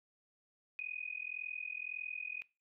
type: tone with amplitude modulation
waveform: sine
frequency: 2489 Hz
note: D#7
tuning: in tune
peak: -35 dBFS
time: 0.79-2.42 s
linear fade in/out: 0 ms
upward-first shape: sine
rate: 41.8 Hz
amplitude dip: 100%
effects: noise-tail reverb RT60 0.3 s tail -22 dB re dry